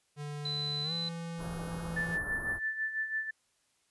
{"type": "tone with pitch glide", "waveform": "square", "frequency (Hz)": [146.83, 167.69], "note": ["D3", "E3"], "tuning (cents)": [0, 30], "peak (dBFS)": -38, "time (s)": [0.16, 2.19], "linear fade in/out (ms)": 50, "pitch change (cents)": 230, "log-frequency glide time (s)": [0.83, 0.93]}
{"type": "tone", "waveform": "sine", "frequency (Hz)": 4014, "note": "B7", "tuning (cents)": 27, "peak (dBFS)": -33, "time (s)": [0.45, 1.09], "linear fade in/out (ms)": 5}
{"type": "band-stop noise", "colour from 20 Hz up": "pink", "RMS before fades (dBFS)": -42, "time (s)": [1.37, 2.6], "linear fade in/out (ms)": 50, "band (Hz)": [1600, 10000], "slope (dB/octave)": 96}
{"type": "tone with tremolo", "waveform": "sine", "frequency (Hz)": 1760, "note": "A6", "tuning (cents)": 0, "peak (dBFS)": -29, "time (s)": [1.96, 3.31], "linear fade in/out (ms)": 10, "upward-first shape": "sine", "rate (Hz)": 6, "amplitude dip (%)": 65}
{"effects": ["white hiss -73 dBFS RMS until 3.9 s", "resampled to 24000 Hz"]}